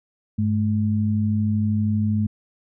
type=tone pair together; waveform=sine; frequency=101.4 / 214.1 Hz; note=G#2 / A3; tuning=-41 / -47 cents; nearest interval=octave + minor second; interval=1294 cents; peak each=-21 dBFS; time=0.38-2.27 s; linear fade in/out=10 ms; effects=none